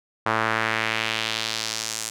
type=tone with band-pass filter sweep; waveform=sawtooth; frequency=111.3 Hz; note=A2; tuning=20 cents sharp; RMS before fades=-26 dBFS; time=0.26-2.1 s; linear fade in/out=5 ms; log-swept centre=1200 to 7700 Hz; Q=1.6; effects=none